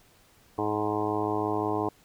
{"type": "harmonic tone with a mistuned harmonic", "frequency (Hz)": 105.7, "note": "G#2", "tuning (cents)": 31, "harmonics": [1, 2, 3, 4, 5, 6, 7, 8, 9, 10], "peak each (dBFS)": [-37, -41, -31, -31, -42, -38, -34, -36, -36, -36], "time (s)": [0.58, 1.89], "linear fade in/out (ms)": 5, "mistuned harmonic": 10, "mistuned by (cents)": -17, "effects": ["pink hiss -60 dBFS RMS until 2.04 s"]}